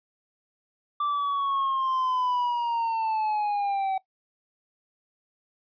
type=linear sweep; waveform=triangle; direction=down; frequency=1174.7 to 760 Hz; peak=-22 dBFS; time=1-3.98 s; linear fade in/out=5 ms; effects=noise-tail reverb RT60 0.1 s tail -19 dB re dry + resampled to 11025 Hz